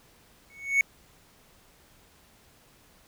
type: tone with exponential growth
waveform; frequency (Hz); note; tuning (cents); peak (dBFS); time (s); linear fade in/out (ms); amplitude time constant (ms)
triangle; 2217; C#7; 0; -14; 0.5-0.81; 1; 67
effects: pink hiss -59 dBFS RMS until 3.07 s